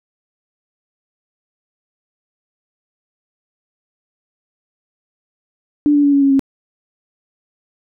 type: tone with pitch steps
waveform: sine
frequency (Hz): 293.7 / 289.2 / 284.7 / 280.3 / 275.9 / 271.7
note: D4 / D4 / C#4 / C#4 / C#4 / C#4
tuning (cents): 0 / -27 / +46 / +19 / -8 / -35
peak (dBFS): -9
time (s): 5.86-6.394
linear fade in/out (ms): 0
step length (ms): 89
effects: none